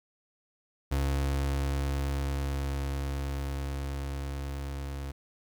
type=tone with level ramp; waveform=35% pulse; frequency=69.2 Hz; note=C#2; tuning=2 cents flat; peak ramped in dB=-24 to -33 dBFS; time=0.91-5.12 s; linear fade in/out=10 ms; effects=11-bit